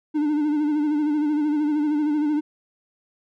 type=tone with vibrato; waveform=triangle; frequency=299.2 Hz; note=D4; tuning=32 cents sharp; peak=-17 dBFS; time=0.14-2.41 s; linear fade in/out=20 ms; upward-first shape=sine; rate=13 Hz; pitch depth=52 cents each way; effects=none